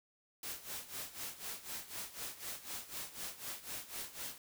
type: noise with tremolo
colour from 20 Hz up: white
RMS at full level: -42 dBFS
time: 0.43-4.38 s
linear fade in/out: 2 ms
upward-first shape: sine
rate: 4 Hz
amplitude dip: 80%
effects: none